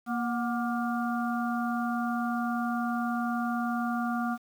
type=harmonic tone with a mistuned harmonic; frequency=235.6 Hz; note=A#3; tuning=19 cents sharp; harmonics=1 / 3 / 5 / 6; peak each=-29 / -34 / -36 / -37 dBFS; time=0.06-4.38 s; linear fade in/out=50 ms; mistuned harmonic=3; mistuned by=+60 cents; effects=9-bit